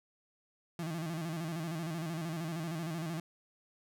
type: tone with vibrato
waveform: 35% pulse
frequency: 163.6 Hz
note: E3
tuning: 13 cents flat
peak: -34 dBFS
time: 0.79-3.2 s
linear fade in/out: 2 ms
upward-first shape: square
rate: 13 Hz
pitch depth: 78 cents each way
effects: none